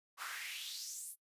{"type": "noise with high-pass filter sweep", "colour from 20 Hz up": "pink", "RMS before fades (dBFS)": -45, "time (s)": [0.17, 1.16], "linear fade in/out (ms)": 50, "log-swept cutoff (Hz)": [1100, 11000], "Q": 3.6, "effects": ["noise-tail reverb RT60 0.1 s tail -22 dB re dry", "resampled to 32000 Hz"]}